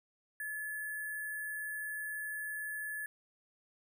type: tone with sample-and-hold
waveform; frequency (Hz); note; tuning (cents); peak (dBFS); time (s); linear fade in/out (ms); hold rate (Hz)
sine; 1716; A6; -44; -37; 0.4-3.06; 2; 11025
effects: none